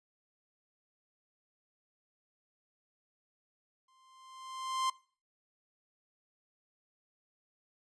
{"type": "tone with exponential growth", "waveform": "45% pulse", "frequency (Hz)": 1046, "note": "C6", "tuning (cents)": -1, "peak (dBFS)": -28, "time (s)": [3.88, 4.9], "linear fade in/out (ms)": 5, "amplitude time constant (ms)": 220, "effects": ["noise-tail reverb RT60 0.4 s tail -20 dB re dry", "resampled to 22050 Hz"]}